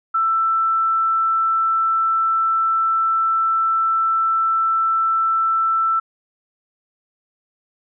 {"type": "tone", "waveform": "sine", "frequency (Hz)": 1330, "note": "E6", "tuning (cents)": 15, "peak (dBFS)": -15, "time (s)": [0.14, 6], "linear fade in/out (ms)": 10, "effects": []}